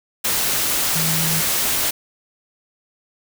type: tone in noise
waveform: sine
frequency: 161.1 Hz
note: E3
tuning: 39 cents flat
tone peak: -23 dBFS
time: 0.95-1.41 s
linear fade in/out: 10 ms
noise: white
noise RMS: -20 dBFS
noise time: 0.24-1.91 s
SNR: -6 dB
effects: none